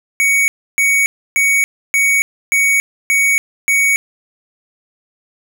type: tone bursts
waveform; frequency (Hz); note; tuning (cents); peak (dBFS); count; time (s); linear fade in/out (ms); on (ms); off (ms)
square; 2238; C#7; +16; -11; 7; 0.2-3.96; 0; 280; 300
effects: none